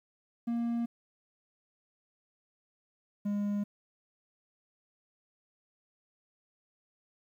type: tone pair in turn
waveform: triangle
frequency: 234.6 / 204.5 Hz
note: A#3 / G#3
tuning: +11 / -26 cents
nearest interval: major second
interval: 237 cents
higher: first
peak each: -27 dBFS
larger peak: neither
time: 0.47-0.86 / 3.25-3.64 s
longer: neither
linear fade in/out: 10 ms
effects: 11-bit